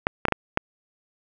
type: clicks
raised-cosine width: 0.5 ms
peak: -4 dBFS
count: 5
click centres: 0.069 / 0.253 / 0.284 / 0.323 / 0.574 s
effects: none